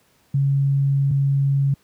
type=tone pair in turn; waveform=sine; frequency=138.59 / 138.59 Hz; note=C#3 / C#3; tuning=0 / 0 cents; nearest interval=unison; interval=0 cents; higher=neither; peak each=-15 dBFS; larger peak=neither; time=0.34-1.11 / 1.11-1.74 s; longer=first; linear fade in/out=5 ms; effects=pink hiss -60 dBFS RMS until 1.83 s + high-pass 80 Hz 12 dB/octave